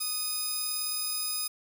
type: tone pair together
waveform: 5% pulse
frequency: 1244.5 / 5017 Hz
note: D#6 / D#8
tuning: 0 / +13 cents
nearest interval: 2 octaves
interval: 2413 cents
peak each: -25 dBFS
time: 0-1.48 s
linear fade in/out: 10 ms
effects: none